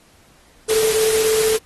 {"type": "tone in noise", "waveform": "sine", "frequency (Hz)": 438.8, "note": "A4", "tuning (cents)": -5, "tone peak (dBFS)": -16, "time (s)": [0.68, 1.58], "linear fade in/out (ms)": 20, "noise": "white", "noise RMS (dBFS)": -22, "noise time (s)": [0.68, 1.58], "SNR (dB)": 3, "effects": ["pink hiss -53 dBFS RMS until 1.65 s", "AAC 32 kbps"]}